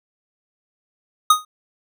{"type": "tone with exponential decay", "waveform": "square", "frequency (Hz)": 1244.5, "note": "D#6", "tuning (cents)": 0, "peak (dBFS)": -7, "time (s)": [1.3, 1.45], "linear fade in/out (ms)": 5, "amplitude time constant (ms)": 31, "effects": []}